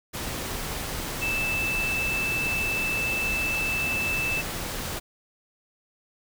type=tone in noise; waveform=sine; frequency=2637 Hz; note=E7; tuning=in tune; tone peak=-25 dBFS; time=1.21-4.42 s; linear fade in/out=20 ms; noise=pink; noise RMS=-32 dBFS; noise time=0.13-5 s; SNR=+4 dB; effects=none